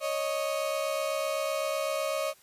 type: tone pair together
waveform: 35% pulse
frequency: 554.4 / 622.3 Hz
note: C#5 / D#5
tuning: 0 / 0 cents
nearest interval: major second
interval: 200 cents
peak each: -30 / -29 dBFS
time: 0-2.34 s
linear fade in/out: 50 ms
effects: white hiss -59 dBFS RMS until 2.42 s + resampled to 32000 Hz